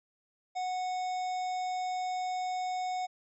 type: harmonic tone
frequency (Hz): 736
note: F#5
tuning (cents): -9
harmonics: 1 / 3 / 5 / 7 / 9 / 10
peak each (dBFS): -31 / -46 / -50 / -51 / -57 / -56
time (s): 0.55-3.07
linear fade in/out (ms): 20
effects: none